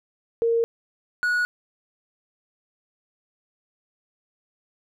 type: tone pair in turn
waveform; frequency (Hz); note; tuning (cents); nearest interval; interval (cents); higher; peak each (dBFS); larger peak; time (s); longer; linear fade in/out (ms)
sine / triangle; 462.2 / 1460.2; A#4 / F#6; -15 / -23; octave + minor sixth; 1992; second; -18; neither; 0.42-0.64 / 1.23-1.45; neither; 0
effects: none